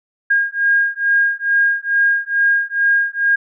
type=beating tone pair; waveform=sine; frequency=1622 / 1624.3 Hz; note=G#6 / G#6; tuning=-41 / -39 cents; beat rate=2.3 Hz; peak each=-16 dBFS; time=0.3-3.36 s; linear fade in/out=10 ms; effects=none